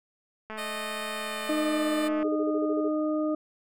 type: click train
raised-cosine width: 0.5 ms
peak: -24 dBFS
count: 376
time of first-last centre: 0.5-2.228 s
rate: 217 Hz
type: tone with pitch glide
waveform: 10% pulse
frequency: 615 to 597.1 Hz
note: D#5 to D5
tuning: -20 to +29 cents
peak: -25 dBFS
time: 0.57-2.09 s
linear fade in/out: 20 ms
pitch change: -51 cents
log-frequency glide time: 1.1-1.83 s
type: harmonic tone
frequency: 307.1 Hz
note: D#4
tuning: 23 cents flat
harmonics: 1 / 2 / 4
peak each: -26 / -30 / -38 dBFS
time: 1.49-3.35 s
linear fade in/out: 5 ms
type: tone bursts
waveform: sine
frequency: 415.3 Hz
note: G#4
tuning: in tune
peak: -28 dBFS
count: 9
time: 2.24-2.885 s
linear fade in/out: 10 ms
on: 45 ms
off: 30 ms
effects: none